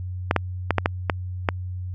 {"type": "clicks", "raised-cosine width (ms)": 0.5, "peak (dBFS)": -3, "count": 7, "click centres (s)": [0.311, 0.363, 0.707, 0.783, 0.859, 1.098, 1.488], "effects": ["added 91 Hz sine -28 dBFS peak until 1.94 s"]}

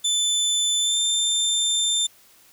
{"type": "tone with pitch glide", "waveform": "25% pulse", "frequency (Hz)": [3520, 3577], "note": ["A7", "A7"], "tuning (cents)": [0, 28], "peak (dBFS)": -15, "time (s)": [0.04, 2.07], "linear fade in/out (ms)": 10, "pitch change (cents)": 28, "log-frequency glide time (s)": [0.8, 0.98], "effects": ["white hiss -54 dBFS RMS until 2.52 s"]}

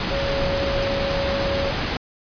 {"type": "tone in noise", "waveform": "sine", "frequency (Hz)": 554.4, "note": "C#5", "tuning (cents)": 0, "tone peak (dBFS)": -23, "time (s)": [0.11, 1.71], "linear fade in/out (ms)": 2, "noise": "pink", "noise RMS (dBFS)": -24, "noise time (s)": [0, 1.97], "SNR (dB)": -2, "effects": ["resampled to 11025 Hz"]}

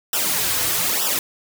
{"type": "noise with flanger", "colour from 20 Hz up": "white", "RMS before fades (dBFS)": -21, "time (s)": [0.13, 1.19], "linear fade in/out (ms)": 2, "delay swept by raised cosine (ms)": [0.45, 5.15], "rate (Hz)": 1.1, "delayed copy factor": -1, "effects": []}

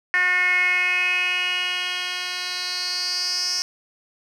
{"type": "tone with band-pass filter sweep", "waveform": "10% pulse", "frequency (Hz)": 361.6, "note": "F#4", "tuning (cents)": -40, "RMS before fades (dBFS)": -23, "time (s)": [0.14, 3.62], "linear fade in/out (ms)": 0, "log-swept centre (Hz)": [1900, 5400], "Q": 6.4, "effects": []}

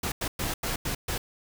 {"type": "noise bursts at uneven times", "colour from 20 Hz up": "pink", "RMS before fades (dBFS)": -30, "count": 6, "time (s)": [[0.03, 0.12], [0.21, 0.28], [0.39, 0.54], [0.63, 0.76], [0.85, 0.95], [1.08, 1.18]], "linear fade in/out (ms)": 5, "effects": []}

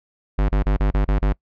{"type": "tone bursts", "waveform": "square", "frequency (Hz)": 50, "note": "G1", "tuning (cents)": 35, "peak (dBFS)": -16, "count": 7, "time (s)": [0.38, 1.33], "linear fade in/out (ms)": 10, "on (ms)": 110, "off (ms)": 30, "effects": ["noise-tail reverb RT60 0.1 s tail -25 dB re dry", "low-pass 2000 Hz 12 dB/octave"]}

